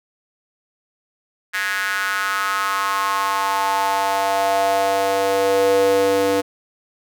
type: tone with high-pass filter sweep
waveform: square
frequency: 97.9 Hz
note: G2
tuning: 2 cents flat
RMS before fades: -19 dBFS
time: 1.53-6.42 s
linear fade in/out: 20 ms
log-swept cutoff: 1700 to 400 Hz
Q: 4.6
effects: none